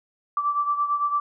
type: beating tone pair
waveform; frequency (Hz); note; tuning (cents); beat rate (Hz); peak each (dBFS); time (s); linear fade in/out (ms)
sine; 1164 / 1172.9; D6 / D6; -16 / -3; 8.9; -22 / -28; 0.37-1.2; 2
effects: none